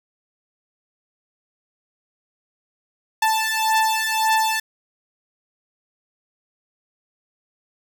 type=beating tone pair; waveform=sawtooth; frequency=880 / 881.8 Hz; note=A5 / A5; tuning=0 / +4 cents; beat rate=1.8 Hz; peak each=-17 dBFS; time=3.22-4.6 s; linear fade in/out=5 ms; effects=none